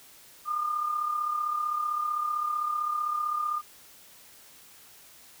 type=tone with amplitude modulation; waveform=sine; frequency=1211 Hz; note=D#6; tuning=47 cents flat; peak=-24 dBFS; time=0.45-3.62 s; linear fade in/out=50 ms; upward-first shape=sine; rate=35.6 Hz; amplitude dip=55%; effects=white hiss -53 dBFS RMS until 5.4 s